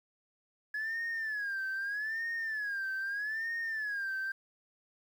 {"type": "tone with vibrato", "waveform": "sine", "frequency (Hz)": 1692, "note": "G#6", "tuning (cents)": 32, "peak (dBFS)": -31, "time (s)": [0.74, 4.32], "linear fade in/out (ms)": 5, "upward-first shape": "sine", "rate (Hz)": 0.8, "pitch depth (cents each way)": 150, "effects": ["tanh soft clip ceiling -31 dBFS", "10-bit"]}